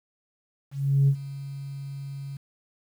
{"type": "tone with ADSR envelope", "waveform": "sine", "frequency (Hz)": 138.59, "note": "C#3", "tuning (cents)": 0, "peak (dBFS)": -14, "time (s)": [0.71, 2.37], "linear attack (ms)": 370, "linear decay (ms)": 74, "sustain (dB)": -19, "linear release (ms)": 5, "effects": ["tanh soft clip ceiling -13 dBFS", "9-bit"]}